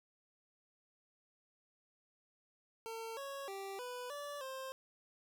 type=tone with pitch steps; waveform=25% pulse; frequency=452.3 / 553 / 391.3 / 495.2 / 578 / 528 Hz; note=A4 / C#5 / G4 / B4 / D5 / C5; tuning=+48 / -4 / -3 / +5 / -28 / +16 cents; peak=-39 dBFS; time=2.86-4.72 s; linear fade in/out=0 ms; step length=310 ms; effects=none